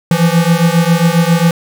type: beating tone pair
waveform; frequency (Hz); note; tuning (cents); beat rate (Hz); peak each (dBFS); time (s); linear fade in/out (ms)
square; 164.9 / 172.3; E3 / F3; +1 / -23; 7.4; -12; 0.11-1.51; 2
effects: 7-bit